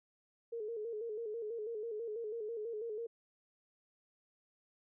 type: tone with vibrato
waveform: sine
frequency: 444.2 Hz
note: A4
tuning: 16 cents sharp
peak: -38 dBFS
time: 0.52-3.07 s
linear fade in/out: 10 ms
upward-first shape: square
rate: 6.1 Hz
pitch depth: 78 cents each way
effects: none